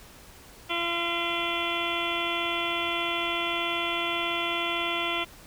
harmonic tone, 341.7 Hz, F4, 38 cents flat, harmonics 1 / 2 / 3 / 4 / 6 / 7 / 8 / 9 / 10, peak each -35 / -35 / -35 / -35 / -35 / -35 / -35 / -35 / -35 dBFS, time 0.69-5.25 s, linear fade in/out 20 ms, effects pink hiss -50 dBFS RMS until 5.46 s

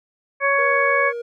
harmonic tone, 557 Hz, C#5, 8 cents sharp, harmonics 1 / 2 / 3 / 4, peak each -21 / -21 / -21 / -21 dBFS, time 0.4-1.13 s, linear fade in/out 50 ms
triangle tone with vibrato, 476.1 Hz, A#4, 37 cents sharp, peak -24 dBFS, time 0.58-1.22 s, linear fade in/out 10 ms, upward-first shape sine, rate 2.9 Hz, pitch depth 13 cents each way
effects none

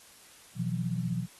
sine chord, B suspended fourth, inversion none, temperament equal with one note detuned, 123.47 / 164.81 / 180.56 Hz, B2 / E3 / F#3, 0 / 0 / -42 cents, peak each -33 dBFS, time 0.55-1.27 s, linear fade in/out 50 ms, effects white hiss -55 dBFS RMS until 1.39 s + AAC 32 kbps

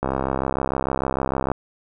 click train, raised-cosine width 1 ms, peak -8 dBFS, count 100, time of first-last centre 0.03-1.516 s, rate 66.6 Hz, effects none

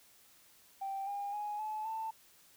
sine tone with pitch steps, 782 / 807.2 / 833.3 / 860.2 / 888 Hz, G5 / G#5 / G#5 / A5 / A5, -4 / -49 / +6 / -39 / +16 cents, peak -35 dBFS, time 0.81-2.11 s, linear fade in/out 10 ms, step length 260 ms, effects tanh soft clip ceiling -31 dBFS + white hiss -63 dBFS RMS until 2.56 s

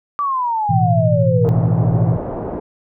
sine exponential sweep, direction down, 1174.7 to 458 Hz, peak -16 dBFS, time 0.19-1.49 s, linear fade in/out 0 ms
sine chord, A suspended second, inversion none, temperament equal, 110 / 123.47 / 164.81 Hz, A2 / B2 / E3, 0 / 0 / 0 cents, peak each -17 dBFS, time 0.69-2.17 s, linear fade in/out 10 ms
white low-pass noise, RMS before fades -25 dBFS, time 1.44-2.6 s, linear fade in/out 10 ms, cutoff 720 Hz, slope 24 dB/octave
effects none

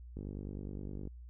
click train, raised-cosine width 3 ms, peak -30 dBFS, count 46, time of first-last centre 0.17-1.074 s, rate 49.8 Hz, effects added 60 Hz sine -47 dBFS peak until 1.29 s

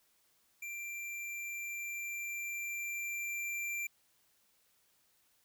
square tone with level ramp, 2361 Hz, D7, 9 cents sharp, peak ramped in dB -41 to -36 dBFS, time 0.62-3.87 s, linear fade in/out 5 ms, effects white hiss -72 dBFS RMS until 5.44 s

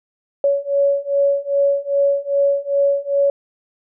sine beating tone pair, 560 / 562.5 Hz, C#5 / C#5, +18 / +25 cents, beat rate 2.5 Hz, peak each -18 / -17 dBFS, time 0.44-3.3 s, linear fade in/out 2 ms, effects none

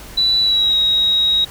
sine tone with pitch glide, 3961 to 3800 Hz, B7 to A#7, +4 to +33 cents, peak -12 dBFS, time 0.17-1.45 s, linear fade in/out 10 ms, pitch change -71 cents, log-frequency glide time 0.41-0.77 s, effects added 50 Hz sine -40 dBFS peak until 1.5 s + pink hiss -37 dBFS RMS until 1.5 s

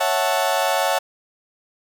35% pulse chord, F# minor seventh, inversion second, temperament equal, 554.4 / 659.3 / 740 / 880 Hz, C#5 / E5 / F#5 / A5, 0 / 0 / 0 / 0 cents, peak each -22 dBFS, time 0-0.99 s, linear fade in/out 10 ms, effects none

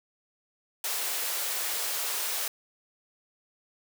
white high-pass noise, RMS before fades -31 dBFS, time 0.84-2.48 s, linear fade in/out 2 ms, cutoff 410 Hz, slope 24 dB/octave, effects none

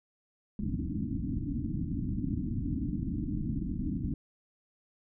white low-pass noise, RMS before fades -33 dBFS, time 0.59-4.14 s, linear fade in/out 2 ms, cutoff 310 Hz, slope 96 dB/octave, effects none

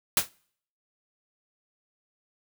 white noise with exponential decay, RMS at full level -17 dBFS, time 0.17-0.29 s, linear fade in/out 2 ms, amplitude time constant 25 ms, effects noise-tail reverb RT60 0.6 s tail -26 dB re dry

